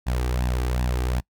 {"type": "tone with flanger", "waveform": "sawtooth", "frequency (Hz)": 61.9, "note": "B1", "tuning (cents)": 5, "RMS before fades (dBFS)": -24, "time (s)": [0.06, 1.21], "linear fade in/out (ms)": 20, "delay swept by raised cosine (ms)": [1.1, 2.6], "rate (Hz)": 2.6, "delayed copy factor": 0.6, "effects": ["noise-tail reverb RT60 0.1 s tail -24 dB re dry"]}